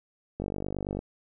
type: click train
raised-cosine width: 2 ms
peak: -19 dBFS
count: 30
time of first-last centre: 0.4-0.991 s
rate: 49.1 Hz
effects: none